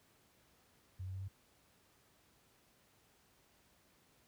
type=tone with pitch steps; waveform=sine; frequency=92.5 / 93.9 / 95.32 / 96.76 Hz; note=F#2 / F#2 / G2 / G2; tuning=0 / +26 / -48 / -22 cents; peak=-40 dBFS; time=0.99-1.282 s; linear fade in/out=10 ms; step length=73 ms; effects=pink hiss -70 dBFS RMS until 4.27 s + high-pass 60 Hz 12 dB/octave